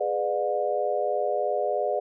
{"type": "chord", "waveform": "sine", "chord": "G# diminished seventh", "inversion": "none", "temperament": "just", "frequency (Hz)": [415.3, 498.4, 598, 717.6], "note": ["G#4", "B4", "D5", "F5"], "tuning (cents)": [0, 16, 31, 47], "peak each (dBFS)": [-30, -30, -27, -29], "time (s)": [0, 2], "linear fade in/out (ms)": 10, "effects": []}